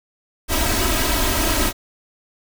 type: noise with comb filter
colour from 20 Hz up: pink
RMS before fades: -19 dBFS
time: 0.48-1.73 s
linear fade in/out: 50 ms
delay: 3.1 ms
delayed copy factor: +0.9
effects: none